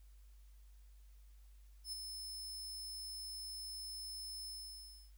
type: tone with ADSR envelope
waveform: sawtooth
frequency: 5240 Hz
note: E8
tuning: 11 cents flat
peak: -37 dBFS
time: 1.84-5.12 s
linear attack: 86 ms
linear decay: 11 ms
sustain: -5 dB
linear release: 650 ms
effects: added 50 Hz sine -57 dBFS peak until 5.17 s + white hiss -75 dBFS RMS until 5.17 s